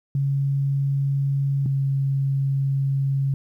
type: tone pair in turn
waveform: sine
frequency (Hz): 138.59 / 137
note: C#3 / C#3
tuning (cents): 0 / -20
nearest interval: unison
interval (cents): 20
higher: first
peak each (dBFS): -19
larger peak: neither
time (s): 0.15-1.66 / 1.66-3.34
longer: second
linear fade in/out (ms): 2
effects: 10-bit